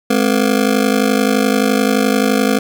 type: ring-modulated tone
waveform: 25% pulse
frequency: 236.6 Hz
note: A#3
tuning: 26 cents sharp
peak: -5 dBFS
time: 0.1-2.59 s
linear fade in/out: 5 ms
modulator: 25.8 Hz
effects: none